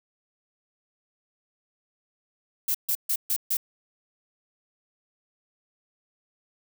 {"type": "noise bursts", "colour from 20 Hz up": "violet", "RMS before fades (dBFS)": -25, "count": 5, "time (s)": [2.68, 3.57], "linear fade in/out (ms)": 5, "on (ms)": 66, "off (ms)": 140, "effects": []}